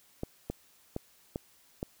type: clicks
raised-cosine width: 2 ms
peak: -20 dBFS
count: 5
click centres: 0.234 / 0.5 / 0.964 / 1.359 / 1.829 s
effects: white hiss -63 dBFS RMS until 2 s